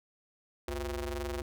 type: ring-modulated tone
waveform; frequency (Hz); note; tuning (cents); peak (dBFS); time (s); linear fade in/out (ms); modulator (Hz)
sawtooth; 146.83; D3; 0; -27; 0.68-1.42; 2; 209
effects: none